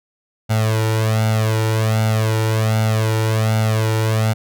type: tone with flanger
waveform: sawtooth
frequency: 110 Hz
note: A2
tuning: in tune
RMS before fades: -17 dBFS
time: 0.49-4.34 s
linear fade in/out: 20 ms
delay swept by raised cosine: 1.4 to 2.16 ms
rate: 1.3 Hz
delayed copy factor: +0.85
effects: none